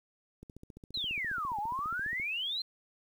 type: click train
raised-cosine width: 3 ms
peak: -35 dBFS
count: 27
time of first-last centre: 0.43-2.199 s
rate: 14.7 Hz
type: exponential two-way sweep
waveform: sine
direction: down then up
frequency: 4223 to 798 to 4223 Hz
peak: -32 dBFS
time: 0.94-2.62 s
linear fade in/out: 5 ms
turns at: 1.59 s
effects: 10-bit